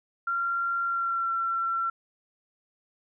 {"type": "tone with pitch glide", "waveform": "sine", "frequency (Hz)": [1379, 1354.5], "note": ["F6", "E6"], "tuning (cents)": [-22, 47], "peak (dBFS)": -25, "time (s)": [0.27, 1.9], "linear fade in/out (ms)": 5, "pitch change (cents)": -31, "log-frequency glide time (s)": [0.85, 1.31], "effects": []}